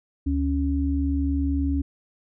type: tone pair together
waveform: sine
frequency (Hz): 73.42 / 277.2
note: D2 / C#4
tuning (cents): 0 / 0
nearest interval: octave + major seventh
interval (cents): 2300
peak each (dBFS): -23 / -24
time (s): 0.26-1.82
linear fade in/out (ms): 10
effects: none